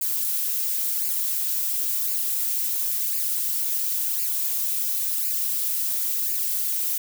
violet noise with flanger, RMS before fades -25 dBFS, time 0.01-6.98 s, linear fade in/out 5 ms, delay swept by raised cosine 0.42 to 6.32 ms, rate 0.95 Hz, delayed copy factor +0.7, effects none

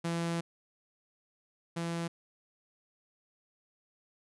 sawtooth tone pair in turn, 168.5 / 168.5 Hz, E3 / E3, +38 / +38 cents, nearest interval unison, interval 0 cents, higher neither, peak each -27 / -29 dBFS, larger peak first, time 0.04-0.41 / 1.76-2.08 s, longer first, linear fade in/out 10 ms, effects resampled to 24000 Hz

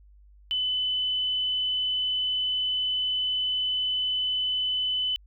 sine tone, 3012 Hz, F#7, 30 cents sharp, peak -24 dBFS, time 0.51-5.16 s, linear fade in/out 0 ms, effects added 50 Hz sine -51 dBFS peak until 5.26 s

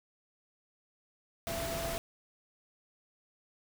sine tone in noise, 669 Hz, E5, 25 cents sharp, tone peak -37 dBFS, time 1.47-1.98 s, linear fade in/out 0 ms, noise pink, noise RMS -38 dBFS, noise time 1.47-1.98 s, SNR -2 dB, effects none

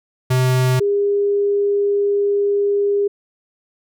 square / sine tone pair in turn, 128.2 / 404.9 Hz, C3 / G#4, -35 / -44 cents, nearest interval octave + minor sixth, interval 1991 cents, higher second, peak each -14 dBFS, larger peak neither, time 0.3-0.8 / 0.8-3.08 s, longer second, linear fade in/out 10 ms, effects none

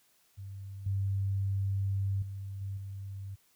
sine tone with level steps, 98 Hz, G2, in tune, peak -40 / -28 / -37 / -34 / -38 dBFS, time 0.37-3.36 s, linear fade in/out 20 ms, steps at 0.86 / 2.22 / 2.61 / 2.77 s, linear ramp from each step 5 ms, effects white hiss -68 dBFS RMS until 3.55 s

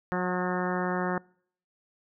harmonic tone with a mistuned harmonic, 180.8 Hz, F#3, 40 cents flat, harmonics 1 / 2 / 3 / 4 / 5 / 6 / 7 / 8 / 9 / 10, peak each -30 / -33 / -35 / -36 / -37 / -38 / -38 / -39 / -40 / -40 dBFS, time 0.12-1.18 s, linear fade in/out 0 ms, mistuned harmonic 4, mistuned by +19 cents, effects noise-tail reverb RT60 0.6 s tail -26 dB re dry

